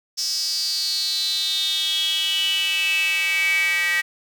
square tone with high-pass filter sweep, 174.61 Hz, F3, in tune, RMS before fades -22 dBFS, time 0.17-4.02 s, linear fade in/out 20 ms, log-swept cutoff 5300 to 2000 Hz, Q 9.2, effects none

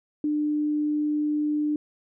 sine tone, 299.1 Hz, D4, 32 cents sharp, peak -22 dBFS, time 0.24-1.76 s, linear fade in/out 2 ms, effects none

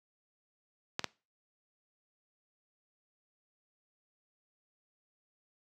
clicks, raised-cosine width 0.2 ms, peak -14 dBFS, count 2, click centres 0.994 / 1.043 s, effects noise-tail reverb RT60 0.3 s tail -21 dB re dry + high-pass 100 Hz 12 dB/octave

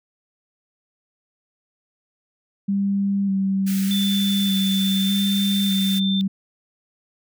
sine tone with vibrato, 196 Hz, G3, in tune, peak -18 dBFS, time 2.68-6.28 s, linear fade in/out 10 ms, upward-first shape square, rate 0.83 Hz, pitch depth 21 cents each way
white high-pass noise, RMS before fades -33 dBFS, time 3.66-6 s, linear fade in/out 20 ms, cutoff 1400 Hz, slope 48 dB/octave
sine tone with pitch glide, 3520 to 3567 Hz, A7 to A7, 0 to +23 cents, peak -24 dBFS, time 3.91-6.21 s, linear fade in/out 0 ms, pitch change +23 cents, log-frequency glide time 4.67-5.31 s
effects none

